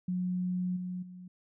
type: tone with level steps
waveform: sine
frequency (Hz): 181.3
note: F#3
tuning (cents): -35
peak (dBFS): -29 / -34 / -44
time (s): 0.08-1.28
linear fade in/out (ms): 5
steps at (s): 0.76 / 1.02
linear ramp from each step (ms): 10
effects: none